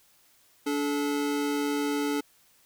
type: tone pair together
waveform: square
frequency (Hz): 288.6 / 432.4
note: D4 / A4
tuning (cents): -30 / -30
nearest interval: perfect fifth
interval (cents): 700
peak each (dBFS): -28 / -32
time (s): 0.66-2.21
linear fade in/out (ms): 10
effects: white hiss -62 dBFS RMS until 2.65 s